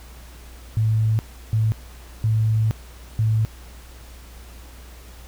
sine tone bursts at uneven times, 110 Hz, A2, in tune, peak -16 dBFS, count 4, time 0.77-1.19 / 1.53-1.72 / 2.24-2.71 / 3.19-3.45 s, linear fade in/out 0 ms, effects added 60 Hz sine -40 dBFS peak until 5.27 s + pink hiss -47 dBFS RMS until 5.27 s

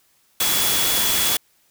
sine tone in noise, 3378 Hz, G#7, 29 cents sharp, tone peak -25 dBFS, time 0.4-1.37 s, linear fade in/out 5 ms, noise white, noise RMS -20 dBFS, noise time 0.4-1.37 s, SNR -8 dB, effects white hiss -61 dBFS RMS until 1.7 s

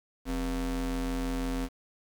square ring-modulated tone, 110 Hz, A2, in tune, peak -27 dBFS, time 0.25-1.69 s, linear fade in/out 50 ms, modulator 153 Hz, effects 9-bit

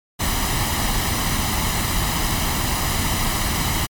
pink noise with comb filter, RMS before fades -21 dBFS, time 0.19-3.87 s, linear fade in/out 20 ms, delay 1 ms, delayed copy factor +0.55, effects MP3 96 kbps

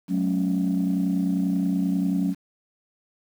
sine chord, F# minor, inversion none, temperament equal with one note detuned, 185 / 215.3 / 277.2 Hz, F#3 / A3 / C#4, 0 / -37 / 0 cents, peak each -22 / -28 / -24 dBFS, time 0.08-2.35 s, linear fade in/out 50 ms, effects tanh soft clip ceiling -15 dBFS + 8-bit

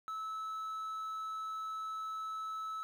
triangle tone with quantisation, 1303 Hz, E6, 20 cents flat, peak -36 dBFS, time 0.08-2.83 s, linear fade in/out 0 ms, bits 11, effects none

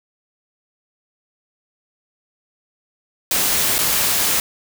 white noise with dropouts, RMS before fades -18 dBFS, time 3.31-4.4 s, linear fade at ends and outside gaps 2 ms, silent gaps 3.783-3.788 s, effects none

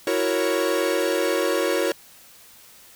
45% pulse chord, F# dominant seventh, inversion third, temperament equal, 329.6 / 370 / 466.2 / 554.4 Hz, E4 / F#4 / A#4 / C#5, 0 / 0 / 0 / 0 cents, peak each -27 / -26 / -26 / -25 dBFS, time 0.07-1.92 s, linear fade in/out 2 ms, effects white hiss -49 dBFS RMS until 2.95 s

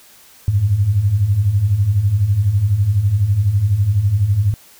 sine beating tone pair, 92.3 / 104.3 Hz, F#2 / G#2, -4 / +8 cents, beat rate 12 Hz, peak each -19 / -13 dBFS, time 0.48-4.54 s, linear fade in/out 0 ms, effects white hiss -46 dBFS RMS until 4.79 s

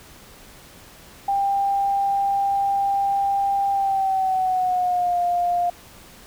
sine tone with pitch glide, 794 to 703.3 Hz, G5 to F5, +22 to +12 cents, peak -18 dBFS, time 1.28-5.7 s, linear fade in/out 5 ms, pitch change -210 cents, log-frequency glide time 3.71-5.19 s, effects pink hiss -46 dBFS RMS until 6.26 s

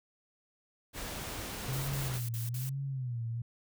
pink noise, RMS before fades -40 dBFS, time 0.93-2.21 s, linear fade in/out 50 ms
sine tone with vibrato, 126.1 Hz, B2, 36 cents sharp, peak -33 dBFS, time 1.68-3.42 s, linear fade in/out 5 ms, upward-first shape sine, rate 1.1 Hz, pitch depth 160 cents each way
blue noise bursts, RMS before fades -43 dBFS, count 5, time 1.73-2.692 s, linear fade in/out 0 ms, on 150 ms, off 53 ms
effects none

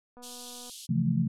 click train, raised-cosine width 1 ms, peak -38 dBFS, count 130, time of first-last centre 0.17-0.697 s, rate 245 Hz
pink band-pass noise, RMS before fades -45 dBFS, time 0.22-0.87 s, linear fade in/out 20 ms, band 3100 to 12000 Hz, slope 48 dB/octave
sine chord, F major seventh, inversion second, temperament equal with one note detuned, 133.56 / 164.81 / 174.61 / 220 Hz, C3 / E3 / F3 / A3, +36 / 0 / 0 / 0 cents, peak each -29 dBFS, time 0.89-1.28 s, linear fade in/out 10 ms
effects none

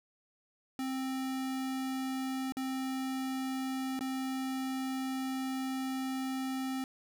square tone with dropouts, 263.1 Hz, C4, 10 cents sharp, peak -34 dBFS, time 0.79-6.84 s, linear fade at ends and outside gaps 1 ms, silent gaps 2.522-2.569 / 3.992-4.008 s, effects none

